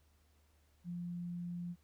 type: tone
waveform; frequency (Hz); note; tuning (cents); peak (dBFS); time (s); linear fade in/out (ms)
sine; 174.4; F3; -2; -39; 0.84-1.76; 50
effects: added 75 Hz sine -68 dBFS peak until 1.83 s + pink hiss -75 dBFS RMS until 1.83 s